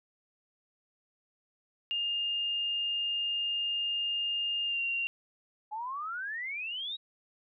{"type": "tone with pitch glide", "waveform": "sine", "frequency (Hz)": [2820, 2764], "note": ["F7", "F7"], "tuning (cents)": [16, -19], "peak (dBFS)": -29, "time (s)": [1.91, 5.07], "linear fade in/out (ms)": 0, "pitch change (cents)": -35, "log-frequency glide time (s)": [4.66, 4.81]}
{"type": "exponential sweep", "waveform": "sine", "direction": "up", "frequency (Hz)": [830.6, 3860], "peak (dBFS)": -34, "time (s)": [5.71, 6.97], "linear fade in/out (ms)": 20}
{"effects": []}